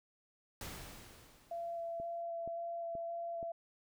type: noise with exponential decay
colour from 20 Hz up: pink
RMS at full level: -44 dBFS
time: 0.61-2.22 s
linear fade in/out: 2 ms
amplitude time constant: 350 ms
type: tone with vibrato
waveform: sine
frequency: 677 Hz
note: E5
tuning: 46 cents sharp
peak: -38 dBFS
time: 1.51-3.52 s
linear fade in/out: 5 ms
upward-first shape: square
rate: 1.9 Hz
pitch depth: 9 cents each way
type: click train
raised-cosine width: 2 ms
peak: -36 dBFS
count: 4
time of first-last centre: 2-3.429 s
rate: 2.1 Hz
effects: none